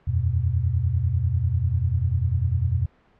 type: chord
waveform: sine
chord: E suspended second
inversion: none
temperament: equal with one note detuned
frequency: 82.41 / 92.5 / 122.26 Hz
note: E2 / F#2 / B2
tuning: 0 / 0 / -17 cents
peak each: -24 dBFS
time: 0.07-2.86 s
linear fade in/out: 10 ms
effects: pink hiss -59 dBFS RMS until 3.19 s + low-pass 2000 Hz 12 dB/octave